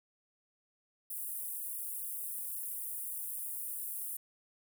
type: high-pass noise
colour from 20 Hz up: pink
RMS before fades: -40 dBFS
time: 1.1-4.17 s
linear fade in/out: 5 ms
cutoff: 9400 Hz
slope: 48 dB/octave
effects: none